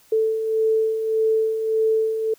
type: beating tone pair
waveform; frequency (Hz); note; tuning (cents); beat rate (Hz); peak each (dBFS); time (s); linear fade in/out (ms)
sine; 440 / 441.7; A4 / A4; 0 / +7; 1.7; -27 / -18; 0.12-2.34; 5
effects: white hiss -55 dBFS RMS until 2.38 s